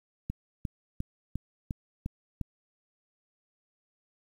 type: click train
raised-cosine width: 5 ms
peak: -20 dBFS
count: 7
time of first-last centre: 0.3-2.413 s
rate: 2.84 Hz
effects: 9-bit